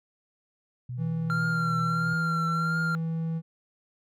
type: tone with tremolo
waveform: sine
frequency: 124.1 Hz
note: B2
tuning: 9 cents sharp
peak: -31 dBFS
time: 0.89-2.14 s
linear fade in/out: 5 ms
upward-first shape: sine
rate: 2.5 Hz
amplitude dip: 40%
type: tone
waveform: triangle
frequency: 163.2 Hz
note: E3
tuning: 17 cents flat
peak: -25 dBFS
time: 0.97-3.42 s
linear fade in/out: 50 ms
type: tone with vibrato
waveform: triangle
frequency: 1377 Hz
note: F6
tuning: 25 cents flat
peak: -25 dBFS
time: 1.3-2.95 s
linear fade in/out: 0 ms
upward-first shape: triangle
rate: 1.5 Hz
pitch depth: 44 cents each way
effects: none